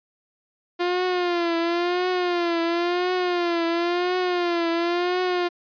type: tone with vibrato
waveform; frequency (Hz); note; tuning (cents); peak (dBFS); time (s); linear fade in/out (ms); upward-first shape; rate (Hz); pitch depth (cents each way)
sawtooth; 349.6; F4; +2; -17; 0.79-5.49; 20; triangle; 0.96; 86
effects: resampled to 11025 Hz